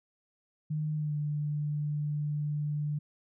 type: tone with pitch glide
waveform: sine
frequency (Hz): 153 to 148.39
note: D#3 to D3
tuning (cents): -29 to +18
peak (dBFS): -29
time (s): 0.7-2.99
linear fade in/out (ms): 10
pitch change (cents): -53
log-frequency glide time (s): 0.96-1.14
effects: none

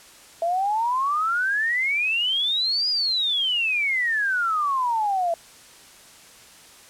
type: exponential two-way sweep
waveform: sine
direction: up then down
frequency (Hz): 660 to 4978 to 660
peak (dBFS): -20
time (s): 0.42-5.34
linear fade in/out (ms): 2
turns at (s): 2.89
effects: white hiss -48 dBFS RMS until 6.89 s + low-pass 10000 Hz 12 dB/octave

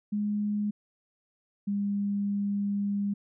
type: tone pair in turn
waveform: sine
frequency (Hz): 207.7 / 201.9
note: G#3 / G#3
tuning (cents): 0 / -49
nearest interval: unison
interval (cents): 49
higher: first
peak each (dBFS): -26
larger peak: neither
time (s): 0.12-0.71 / 1.67-3.14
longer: second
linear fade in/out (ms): 10
effects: none

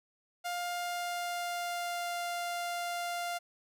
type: tone with pitch glide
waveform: sawtooth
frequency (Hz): 704 to 697.5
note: F5 to F5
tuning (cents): +14 to -2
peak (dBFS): -30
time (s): 0.44-3.39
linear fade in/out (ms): 20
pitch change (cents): -16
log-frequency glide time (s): 0.77-2.14
effects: none

